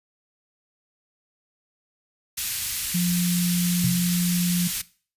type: band-stop noise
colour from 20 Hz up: white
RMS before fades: -27 dBFS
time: 2.37-4.82 s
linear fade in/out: 10 ms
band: 120 to 2200 Hz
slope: 12 dB/octave
type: tone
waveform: sine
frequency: 176.1 Hz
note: F3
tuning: 15 cents sharp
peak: -20 dBFS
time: 2.94-4.68 s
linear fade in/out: 10 ms
type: tone with exponential decay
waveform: sine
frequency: 128.7 Hz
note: C3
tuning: 28 cents flat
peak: -19 dBFS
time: 3.84-4.13 s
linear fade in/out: 2 ms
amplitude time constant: 63 ms
effects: noise-tail reverb RT60 0.4 s tail -19 dB re dry + resampled to 32000 Hz